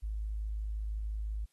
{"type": "tone", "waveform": "sine", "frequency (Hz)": 52.9, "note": "G#1", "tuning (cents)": 33, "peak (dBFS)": -33, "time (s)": [0.02, 1.46], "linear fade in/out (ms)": 20, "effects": ["white hiss -75 dBFS RMS until 1.52 s", "AAC 32 kbps"]}